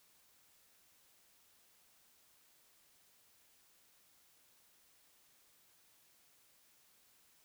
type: silence
effects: white hiss -69 dBFS RMS until 7.44 s